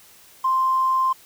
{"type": "tone", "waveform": "triangle", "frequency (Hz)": 1046.5, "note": "C6", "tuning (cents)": 0, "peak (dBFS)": -13, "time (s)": [0.44, 1.13], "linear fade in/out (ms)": 10, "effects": ["tanh soft clip ceiling -15 dBFS", "white hiss -50 dBFS RMS until 1.25 s"]}